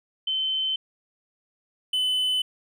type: tone pair in turn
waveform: sine / triangle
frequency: 3073 / 3020 Hz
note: G7 / F#7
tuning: -35 / +35 cents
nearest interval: unison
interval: 30 cents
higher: first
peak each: -23 / -20 dBFS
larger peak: second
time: 0.27-0.76 / 1.93-2.42 s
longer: neither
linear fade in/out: 5 ms
effects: none